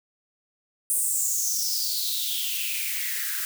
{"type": "noise with high-pass filter sweep", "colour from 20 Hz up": "blue", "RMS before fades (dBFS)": -27, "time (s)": [0.9, 3.45], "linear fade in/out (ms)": 0, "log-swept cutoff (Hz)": [9300, 1500], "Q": 6, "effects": []}